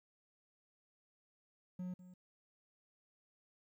triangle tone with echo, 181.4 Hz, F#3, 34 cents flat, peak -38 dBFS, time 1.79-1.94 s, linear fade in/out 5 ms, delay 200 ms, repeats 1, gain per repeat -14 dB, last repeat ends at 2.14 s, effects 13-bit

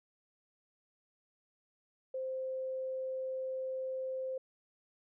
sine tone, 522 Hz, C5, 4 cents flat, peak -35 dBFS, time 2.14-4.38 s, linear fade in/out 5 ms, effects none

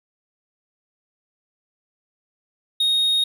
triangle tone, 3729 Hz, A#7, in tune, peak -15 dBFS, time 2.8-3.24 s, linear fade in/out 5 ms, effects none

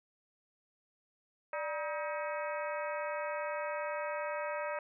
harmonic tone with a mistuned harmonic, 317.5 Hz, D#4, 35 cents sharp, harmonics 2 / 3 / 4 / 5 / 6 / 7 / 8, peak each -37 / -41 / -43 / -45 / -47 / -48 / -49 dBFS, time 1.53-4.79 s, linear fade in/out 2 ms, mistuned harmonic 2, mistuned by -120 cents, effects none

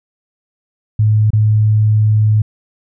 sine tone with dropouts, 107.4 Hz, A2, 41 cents flat, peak -8 dBFS, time 0.99-2.42 s, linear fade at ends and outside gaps 5 ms, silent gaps 1.305-1.332 s, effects none

